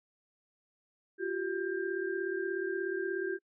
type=tone cluster; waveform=sine; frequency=349 / 385.7 / 1592 Hz; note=F4 / G4 / G6; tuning=-1 / -28 / +26 cents; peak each=-36 / -34 / -39 dBFS; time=1.18-3.39 s; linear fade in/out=50 ms; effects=noise-tail reverb RT60 0.1 s tail -26 dB re dry